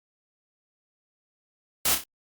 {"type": "noise with echo", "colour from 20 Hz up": "white", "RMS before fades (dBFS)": -23, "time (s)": [1.85, 1.95], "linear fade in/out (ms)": 5, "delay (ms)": 30, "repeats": 3, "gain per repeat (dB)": -7, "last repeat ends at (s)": 2.04, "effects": ["Opus 48 kbps"]}